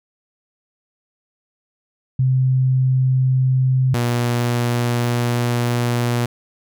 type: tone pair in turn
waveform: sine / sawtooth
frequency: 130 / 120.21 Hz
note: C3 / B2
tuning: -11 / -46 cents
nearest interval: minor second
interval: 135 cents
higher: first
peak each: -13 dBFS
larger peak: neither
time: 2.19-3.94 / 3.94-6.26 s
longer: second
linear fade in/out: 5 ms
effects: none